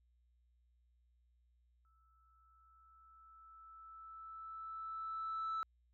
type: tone with exponential growth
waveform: sine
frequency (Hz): 1316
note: E6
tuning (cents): -3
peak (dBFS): -34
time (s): 1.85-5.63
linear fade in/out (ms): 0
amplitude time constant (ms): 820
effects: tanh soft clip ceiling -35 dBFS + added 60 Hz sine -70 dBFS peak until 5.93 s